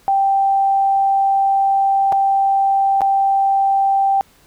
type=tone with dropouts; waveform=sine; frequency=784 Hz; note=G5; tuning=in tune; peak=-12 dBFS; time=0.08-4.21 s; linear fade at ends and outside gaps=0 ms; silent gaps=2.122-2.126 / 3.008-3.017 s; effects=pink hiss -52 dBFS RMS until 4.46 s